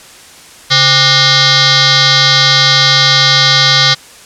sine tone with frequency modulation, 138.59 Hz, C#3, in tune, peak -5 dBFS, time 0.7-3.95 s, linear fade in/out 20 ms, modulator 662 Hz, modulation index 7.4, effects white hiss -36 dBFS RMS until 4.25 s + low-pass 9000 Hz 12 dB/octave

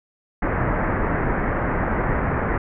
pink low-pass noise, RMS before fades -22 dBFS, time 0.42-2.58 s, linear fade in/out 5 ms, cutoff 2000 Hz, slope 48 dB/octave, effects none

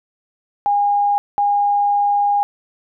sine tone bursts at uneven times, 815 Hz, G#5, 33 cents flat, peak -13 dBFS, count 2, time 0.66-1.18 / 1.38-2.43 s, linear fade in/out 0 ms, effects none

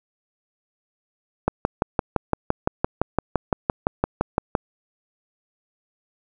click train, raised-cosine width 1 ms, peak -4 dBFS, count 19, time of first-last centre 1.48-4.552 s, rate 5.86 Hz, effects none

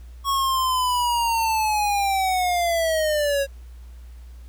square linear sweep, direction down, 1108.7 to 546 Hz, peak -20 dBFS, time 0.24-3.47 s, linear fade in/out 50 ms, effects added 60 Hz sine -38 dBFS peak until 4.48 s + pink hiss -58 dBFS RMS until 4.48 s

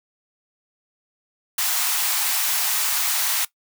white high-pass noise, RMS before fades -22 dBFS, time 1.58-3.45 s, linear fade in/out 5 ms, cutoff 710 Hz, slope 48 dB/octave, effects noise-tail reverb RT60 0.1 s tail -19 dB re dry

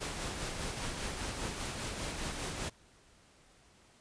pink noise with tremolo, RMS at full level -37 dBFS, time 0-2.7 s, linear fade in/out 20 ms, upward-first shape sine, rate 5 Hz, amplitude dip 35%, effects pink hiss -63 dBFS RMS until 4 s + resampled to 22050 Hz

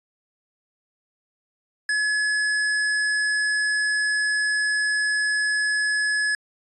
square tone, 1700 Hz, G#6, 40 cents sharp, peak -21 dBFS, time 1.89-6.35 s, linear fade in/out 2 ms, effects resampled to 24000 Hz

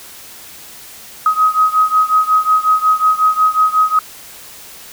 sine beating tone pair, 1261 / 1266.5 Hz, D#6 / D#6, +23 / +30 cents, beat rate 5.5 Hz, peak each -12 / -14 dBFS, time 1.26-3.99 s, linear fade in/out 2 ms, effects white hiss -36 dBFS RMS until 4.92 s

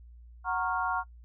sine chord, Gb major seventh, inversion none, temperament equal with one note detuned, 740 / 932.3 / 1097.9 / 1396.9 Hz, Gb5 / Bb5 / Db6 / F6, 0 / 0 / -17 / 0 cents, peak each -33 dBFS, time 0.44-1.04 s, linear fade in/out 50 ms, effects noise-tail reverb RT60 0.1 s tail -21 dB re dry + added 59 Hz sine -48 dBFS peak until 1.24 s

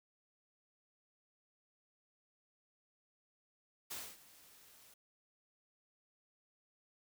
white noise with ADSR envelope, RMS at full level -43 dBFS, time 3.9-4.94 s, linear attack 14 ms, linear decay 250 ms, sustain -19 dB, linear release 4 ms, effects none

